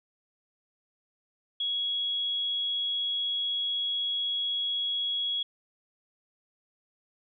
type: tone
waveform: sine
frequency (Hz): 3332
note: G#7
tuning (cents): +5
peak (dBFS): -27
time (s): 1.6-5.43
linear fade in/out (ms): 5
effects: none